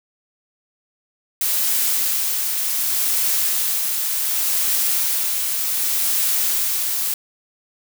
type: noise with tremolo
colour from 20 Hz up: blue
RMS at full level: -19 dBFS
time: 1.41-7.14 s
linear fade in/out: 2 ms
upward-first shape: sine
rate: 0.67 Hz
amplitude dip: 30%
effects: none

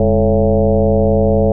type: tone with frequency modulation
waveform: sine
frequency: 322.2 Hz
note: E4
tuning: 39 cents flat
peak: -9 dBFS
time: 0-1.52 s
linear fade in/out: 2 ms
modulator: 116 Hz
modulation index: 2.7
effects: none

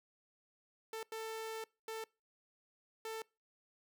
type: tone bursts at uneven times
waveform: sawtooth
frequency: 444.3 Hz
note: A4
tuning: 17 cents sharp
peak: -37 dBFS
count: 4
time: 0.93-1.03 / 1.12-1.64 / 1.88-2.04 / 3.05-3.22 s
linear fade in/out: 2 ms
effects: noise-tail reverb RT60 0.3 s tail -25 dB re dry

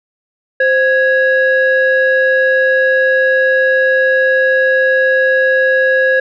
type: tone pair together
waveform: sine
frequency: 522.7 / 1661.2 Hz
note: C5 / G#6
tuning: -2 / 0 cents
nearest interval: octave + minor sixth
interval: 2002 cents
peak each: -10 dBFS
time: 0.6-6.2 s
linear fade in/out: 5 ms
effects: tanh soft clip ceiling -4 dBFS

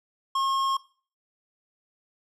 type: tone with tanh clipping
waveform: sine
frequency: 1079 Hz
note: C#6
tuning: 47 cents flat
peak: -25 dBFS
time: 0.35-0.77 s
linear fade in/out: 5 ms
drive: 14 dB
effects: noise-tail reverb RT60 0.4 s tail -18 dB re dry

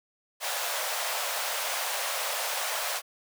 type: high-pass noise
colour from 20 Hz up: pink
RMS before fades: -31 dBFS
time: 0.4-3.02 s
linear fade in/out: 50 ms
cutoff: 540 Hz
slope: 48 dB/octave
effects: none

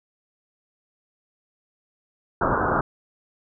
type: low-pass noise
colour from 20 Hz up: white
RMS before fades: -22 dBFS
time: 2.41-2.81 s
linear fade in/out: 5 ms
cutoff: 1500 Hz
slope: 96 dB/octave
effects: none

